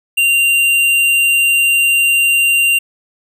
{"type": "tone with hard clipping", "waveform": "triangle", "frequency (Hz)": 2776, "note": "F7", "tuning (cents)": -11, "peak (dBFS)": -11, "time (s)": [0.17, 2.79], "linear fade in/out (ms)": 10, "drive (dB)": 14, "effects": []}